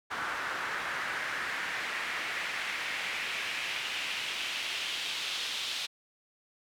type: noise with band-pass filter sweep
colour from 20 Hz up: pink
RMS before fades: -35 dBFS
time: 0.1-5.87 s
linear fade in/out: 20 ms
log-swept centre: 1400 to 3600 Hz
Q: 2.1
effects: none